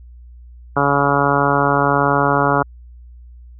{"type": "harmonic tone", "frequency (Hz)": 141.4, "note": "C#3", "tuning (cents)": 35, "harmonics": [1, 2, 3, 4, 5, 6, 7, 8, 9, 10], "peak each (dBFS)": [-22, -22, -22, -22, -22, -22, -22, -22, -22, -22], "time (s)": [0.76, 2.63], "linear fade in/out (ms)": 10, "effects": ["added 60 Hz sine -37 dBFS peak until 3.59 s"]}